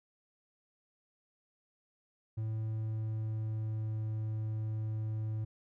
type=tone with pitch glide; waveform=triangle; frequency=110 to 108.99 Hz; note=A2 to A2; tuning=0 to -16 cents; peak=-31 dBFS; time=2.37-5.45 s; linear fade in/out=10 ms; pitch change=-16 cents; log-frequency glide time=2.61-4.04 s; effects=none